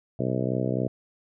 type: harmonic tone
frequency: 63.7 Hz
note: C2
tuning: 46 cents flat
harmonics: 2 / 3 / 4 / 5 / 6 / 7 / 8 / 9 / 10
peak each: -29 / -31 / -32 / -33 / -34 / -34 / -35 / -36 / -36 dBFS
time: 0.19-0.88 s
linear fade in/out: 5 ms
effects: none